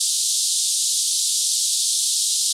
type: band-pass noise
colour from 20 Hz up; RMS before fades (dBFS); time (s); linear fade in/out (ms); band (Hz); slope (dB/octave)
white; -21; 0-2.53; 10; 3500 to 9900; 48
effects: none